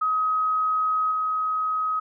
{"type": "tone with level steps", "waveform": "sine", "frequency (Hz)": 1266, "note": "D#6", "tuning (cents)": 30, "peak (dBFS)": [-20, -22], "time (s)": [0.01, 2], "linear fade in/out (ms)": 10, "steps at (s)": 1.11, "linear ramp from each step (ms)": 10, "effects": []}